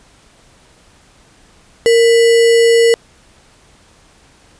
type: tone with sample-and-hold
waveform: sine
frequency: 462.8 Hz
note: A#4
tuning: 13 cents flat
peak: -6 dBFS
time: 1.86-2.94 s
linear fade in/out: 0 ms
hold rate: 2450 Hz
effects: pink hiss -48 dBFS RMS until 4.59 s + resampled to 22050 Hz